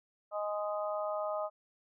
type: harmonic tone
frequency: 207.7 Hz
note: G#3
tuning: in tune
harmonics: 3 / 4 / 5 / 6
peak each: -34 / -41 / -44 / -40 dBFS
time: 0.31-1.5 s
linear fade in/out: 50 ms
effects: none